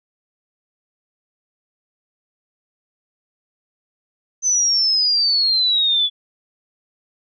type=exponential sweep; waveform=sine; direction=down; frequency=6160 to 3412 Hz; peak=-14 dBFS; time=4.42-6.1 s; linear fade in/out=50 ms; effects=none